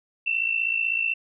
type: tone pair together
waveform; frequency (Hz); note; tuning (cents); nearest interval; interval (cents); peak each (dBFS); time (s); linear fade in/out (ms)
sine; 2670 / 2726; E7 / F7; +22 / -43; unison; 35; -24 / -26; 0.26-1.14; 10
effects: none